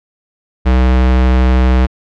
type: tone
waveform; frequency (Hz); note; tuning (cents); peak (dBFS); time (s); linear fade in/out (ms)
square; 63.4; B1; +46; -8; 0.65-1.87; 20
effects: low-pass 3000 Hz 12 dB/octave